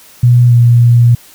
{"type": "tone with pitch glide", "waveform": "sine", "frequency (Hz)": [121.8, 119.36], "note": ["B2", "A#2"], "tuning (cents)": [-24, 41], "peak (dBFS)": -3, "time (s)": [0.23, 1.15], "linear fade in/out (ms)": 5, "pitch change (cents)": -35, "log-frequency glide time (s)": [0.48, 0.53], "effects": ["white hiss -40 dBFS RMS until 1.34 s"]}